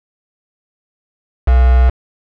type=tone with quantisation; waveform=sine; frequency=62.8 Hz; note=B1; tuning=30 cents sharp; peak=-6 dBFS; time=1.47-1.9 s; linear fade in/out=10 ms; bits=3; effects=low-pass 2000 Hz 12 dB/octave